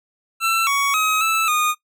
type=tone with pitch steps; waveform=25% pulse; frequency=1340 / 1120 / 1269 / 1316 / 1228 Hz; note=E6 / C#6 / D#6 / E6 / D#6; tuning=+28 / +18 / +34 / -3 / -23 cents; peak=-13 dBFS; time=0.4-1.75 s; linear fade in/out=50 ms; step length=270 ms; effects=noise-tail reverb RT60 0.1 s tail -17 dB re dry